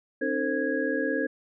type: tone cluster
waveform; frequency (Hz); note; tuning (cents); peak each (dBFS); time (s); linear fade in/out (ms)
sine; 267.7 / 306.6 / 451.9 / 528 / 1655; C4 / D#4 / A4 / C5 / G#6; +40 / -25 / +46 / +16 / -6; -31; 0.21-1.27; 10
effects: none